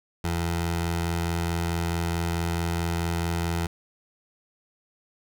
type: tone with notch filter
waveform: 15% pulse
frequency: 84.6 Hz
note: E2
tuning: 45 cents sharp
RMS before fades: -27 dBFS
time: 0.24-3.67 s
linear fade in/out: 5 ms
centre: 250 Hz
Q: 2
effects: none